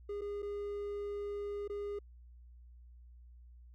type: tone with dropouts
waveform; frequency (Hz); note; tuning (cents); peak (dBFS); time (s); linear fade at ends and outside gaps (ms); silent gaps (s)
triangle; 408.5; G#4; -29; -35; 0.09-1.99; 5; 0.211-0.216 / 0.422-0.427 / 1.678-1.697
effects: added 60 Hz sine -53 dBFS peak until 3.74 s